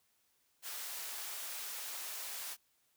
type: high-pass noise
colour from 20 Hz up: white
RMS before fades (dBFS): -43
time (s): 0.62-2.57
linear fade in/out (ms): 50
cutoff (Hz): 600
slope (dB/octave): 12
effects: white hiss -75 dBFS RMS until 2.96 s